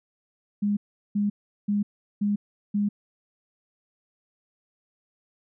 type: tone bursts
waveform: sine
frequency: 205.1 Hz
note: G#3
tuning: 21 cents flat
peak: -21 dBFS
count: 5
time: 0.62-2.89 s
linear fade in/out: 10 ms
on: 150 ms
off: 380 ms
effects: none